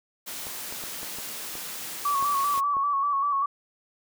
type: high-pass noise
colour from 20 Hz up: white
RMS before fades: -36 dBFS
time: 0.26-2.61 s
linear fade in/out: 20 ms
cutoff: 130 Hz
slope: 12 dB/octave
type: clicks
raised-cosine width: 1 ms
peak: -26 dBFS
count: 9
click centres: 0.469 / 0.725 / 0.838 / 1.031 / 1.186 / 1.554 / 2.226 / 2.577 / 2.768 s
type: tone with vibrato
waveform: sine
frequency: 1128 Hz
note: C#6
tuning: 30 cents sharp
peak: -22 dBFS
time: 2.05-3.46 s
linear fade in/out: 5 ms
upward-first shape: square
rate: 5.1 Hz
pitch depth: 40 cents each way
effects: none